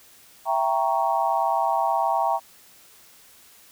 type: chord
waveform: sine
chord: E diminished seventh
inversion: none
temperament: equal with one note detuned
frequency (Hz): 665.4 / 784 / 932.3 / 1108.7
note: E5 / G5 / Bb5 / Db6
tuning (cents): +16 / 0 / 0 / 0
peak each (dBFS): -26 / -24 / -24 / -29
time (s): 0.45-2.4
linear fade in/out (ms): 50
effects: white hiss -52 dBFS RMS until 3.71 s